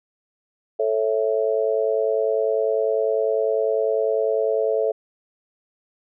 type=chord; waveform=sine; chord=A major; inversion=none; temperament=just; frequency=440 / 550 / 660 Hz; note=A4 / C#5 / E5; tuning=0 / -14 / +2 cents; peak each=-21 / -24 / -24 dBFS; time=0.79-4.92 s; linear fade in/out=10 ms; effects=none